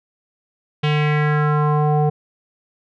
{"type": "tone with low-pass filter sweep", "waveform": "square", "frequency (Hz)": 150, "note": "D3", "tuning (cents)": 37, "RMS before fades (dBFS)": -17, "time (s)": [0.83, 2.1], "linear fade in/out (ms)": 10, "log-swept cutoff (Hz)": [3100, 650], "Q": 3.1, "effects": []}